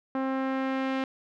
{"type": "tone with low-pass filter sweep", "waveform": "sawtooth", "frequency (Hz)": 265.3, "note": "C4", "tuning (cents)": 24, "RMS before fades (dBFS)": -29, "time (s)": [0.15, 1.04], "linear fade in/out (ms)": 2, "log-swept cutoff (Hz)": [1300, 2800], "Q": 1.1, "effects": []}